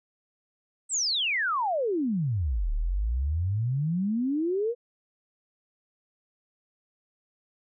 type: exponential two-way sweep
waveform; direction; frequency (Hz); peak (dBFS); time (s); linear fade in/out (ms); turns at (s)
sine; down then up; 8372 to 35.33 to 492.5; -24; 0.89-4.75; 50; 2.72
effects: none